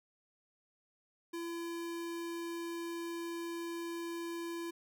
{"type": "tone", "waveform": "square", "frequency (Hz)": 338.2, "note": "E4", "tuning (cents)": 44, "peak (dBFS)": -39, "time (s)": [1.33, 4.71], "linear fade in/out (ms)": 10, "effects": []}